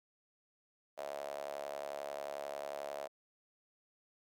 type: tone with high-pass filter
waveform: sawtooth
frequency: 71.2 Hz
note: C#2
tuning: 47 cents sharp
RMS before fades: -43 dBFS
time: 0.97-3.08 s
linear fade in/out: 20 ms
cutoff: 620 Hz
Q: 6.9
effects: none